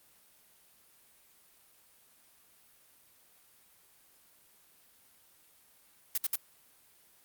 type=noise bursts; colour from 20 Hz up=blue; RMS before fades=-30 dBFS; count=3; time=6.15-6.357 s; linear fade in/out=2 ms; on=27 ms; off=63 ms; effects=white hiss -63 dBFS RMS until 7.24 s + Opus 32 kbps